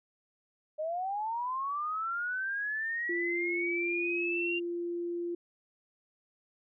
sine linear sweep, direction up, 602 to 2794 Hz, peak -31 dBFS, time 0.78-4.6 s, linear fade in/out 20 ms
sine tone, 345.6 Hz, F4, 18 cents flat, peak -32 dBFS, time 3.09-5.35 s, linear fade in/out 5 ms
effects none

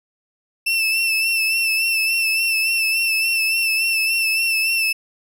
35% pulse tone with vibrato, 2663 Hz, E7, 17 cents sharp, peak -15 dBFS, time 0.66-4.93 s, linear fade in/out 10 ms, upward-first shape sine, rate 3.5 Hz, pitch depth 39 cents each way, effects none

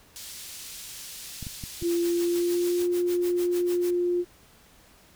pink band-pass noise, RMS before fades -41 dBFS, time 0.16-2.82 s, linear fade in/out 0 ms, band 3900 to 15000 Hz, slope 12 dB/octave
clicks, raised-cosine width 5 ms, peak -24 dBFS, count 4, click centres 1.427 / 1.468 / 1.638 / 1.824 s
sine tone with pitch glide, 343.2 to 352.8 Hz, F4 to F4, -30 to +18 cents, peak -22 dBFS, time 1.81-4.25 s, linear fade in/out 50 ms, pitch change +48 cents, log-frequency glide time 2.01-2.79 s
white noise with tremolo, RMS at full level -39 dBFS, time 1.89-3.91 s, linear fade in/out 5 ms, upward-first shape sine, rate 6.7 Hz, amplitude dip 100%
effects pink hiss -56 dBFS RMS until 5.15 s

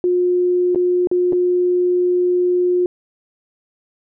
sine tone with dropouts, 358.1 Hz, F4, 43 cents sharp, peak -13 dBFS, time 0.04-2.86 s, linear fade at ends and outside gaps 1 ms, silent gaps 0.748-0.758 / 1.072-1.114 / 1.324-1.33 s, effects none

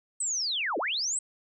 sine linear two-way sweep, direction down then up, 8290 to 268.6 to 8290 Hz, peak -27 dBFS, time 0.2-1.19 s, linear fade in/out 5 ms, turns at 0.78 s, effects none

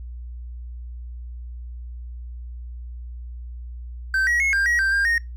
triangle tone with pitch steps, 1550 / 1910 / 2174 / 1593 / 1905 / 1569 / 1600 / 1856 Hz, G6 / A#6 / C#7 / G6 / A#6 / G6 / G6 / A#6, -20 / +42 / -34 / +27 / +37 / +1 / +35 / -8 cents, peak -16 dBFS, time 4.14-5.18 s, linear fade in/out 2 ms, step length 130 ms, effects noise-tail reverb RT60 0.2 s tail -23 dB re dry + added 60 Hz sine -32 dBFS peak until 5.36 s

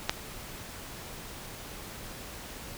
click, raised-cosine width 0.2 ms, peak -7 dBFS, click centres 0.095 s, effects pink hiss -43 dBFS RMS until 2.77 s

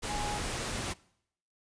sine tone in noise, 830.6 Hz, G#5, in tune, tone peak -35 dBFS, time 0.08-0.39 s, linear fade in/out 20 ms, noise pink, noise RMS -35 dBFS, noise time 0.02-0.94 s, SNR -3 dB, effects noise-tail reverb RT60 0.7 s tail -22 dB re dry + resampled to 22050 Hz

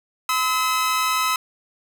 sawtooth tone pair together, 1020.2 / 1289 Hz, C6 / E6, -44 / -39 cents, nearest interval major third, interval 405 cents, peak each -20 / -17 dBFS, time 0.29-1.36 s, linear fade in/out 2 ms, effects none

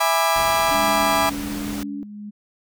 35% pulse chord, E dominant seventh, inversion none, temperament just, 659.3 / 824.1 / 988.9 / 1186.7 Hz, E5 / G#5 / B5 / D6, 0 / -14 / +2 / +18 cents, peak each -21 dBFS, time 0-1.3 s, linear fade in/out 10 ms
pink noise, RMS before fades -33 dBFS, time 0.36-1.83 s, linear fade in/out 0 ms
sine tone with vibrato, 287.4 Hz, D4, 37 cents flat, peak -28 dBFS, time 0.71-2.03 s, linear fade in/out 0 ms, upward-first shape sine, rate 1.4 Hz, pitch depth 12 cents each way
sine tone with tremolo, 207.7 Hz, G#3, in tune, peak -28 dBFS, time 0.73-2.31 s, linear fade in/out 20 ms, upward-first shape triangle, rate 1.3 Hz, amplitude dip 55%
effects none

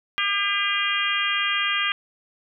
harmonic tone, 402.2 Hz, G4, 44 cents sharp, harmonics 3 / 4 / 5 / 6 / 7 / 8, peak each -28 / -28 / -28 / -28 / -28 / -28 dBFS, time 0.18-1.92 s, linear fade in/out 0 ms, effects none

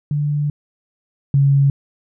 sine tone pair in turn, 146.83 / 139.26 Hz, D3 / C#3, 0 / +8 cents, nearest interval minor second, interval 92 cents, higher first, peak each -16 / -10 dBFS, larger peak second, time 0.11-0.5 / 1.34-1.7 s, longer first, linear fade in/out 2 ms, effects none

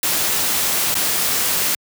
white noise with dropouts, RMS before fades -19 dBFS, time 0.03-1.75 s, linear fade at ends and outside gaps 2 ms, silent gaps 0.943-0.952 s, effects high-pass 80 Hz 12 dB/octave

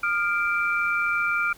sine tone cluster, 1225 / 1400 / 2344 Hz, D#6 / F6 / D7, -27 / +4 / -4 cents, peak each -30 / -23 / -27 dBFS, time 0.03-1.53 s, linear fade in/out 5 ms, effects pink hiss -50 dBFS RMS until 1.57 s

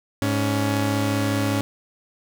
sawtooth tone pair together, 104.96 / 280.2 Hz, G#2 / C#4, +19 / +19 cents, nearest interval octave + perfect fourth, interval 1700 cents, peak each -19 dBFS, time 0.22-1.61 s, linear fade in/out 0 ms, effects none

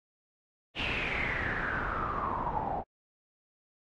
pink noise with low-pass filter sweep, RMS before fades -33 dBFS, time 0.75-2.84 s, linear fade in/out 50 ms, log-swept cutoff 2900 to 750 Hz, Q 7.8, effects AAC 32 kbps

